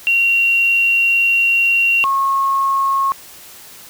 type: tone pair in turn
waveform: sine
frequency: 2751 / 1089.3 Hz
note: F7 / C#6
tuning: -27 / -31 cents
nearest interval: octave + major third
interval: 1604 cents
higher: first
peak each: -11 / -13 dBFS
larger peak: first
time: 0.07-2.04 / 2.04-3.12 s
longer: first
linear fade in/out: 0 ms
effects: white hiss -39 dBFS RMS until 3.89 s